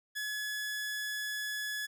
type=tone; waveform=sawtooth; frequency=1700 Hz; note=G#6; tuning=40 cents sharp; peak=-31 dBFS; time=0.15-1.87 s; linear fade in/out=20 ms; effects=none